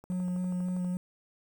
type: click train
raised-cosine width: 1 ms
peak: -35 dBFS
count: 11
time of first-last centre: 0.04-0.846 s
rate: 12.4 Hz
type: tone with vibrato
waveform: triangle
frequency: 181 Hz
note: F#3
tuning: 38 cents flat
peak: -27 dBFS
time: 0.1-0.97 s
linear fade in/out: 0 ms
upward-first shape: square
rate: 3.6 Hz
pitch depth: 9 cents each way
effects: 9-bit